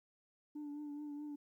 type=tone with vibrato; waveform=sine; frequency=293.7 Hz; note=D4; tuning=in tune; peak=-40 dBFS; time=0.55-1.36 s; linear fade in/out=10 ms; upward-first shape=triangle; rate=4.7 Hz; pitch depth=37 cents each way; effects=tanh soft clip ceiling -41 dBFS + 13-bit